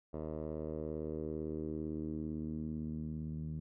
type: tone with low-pass filter sweep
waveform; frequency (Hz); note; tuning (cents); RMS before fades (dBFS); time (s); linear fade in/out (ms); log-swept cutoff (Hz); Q
10% pulse; 77.78; D#2; 0; -40; 0.13-3.6; 10; 690 to 170; 2.5
effects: none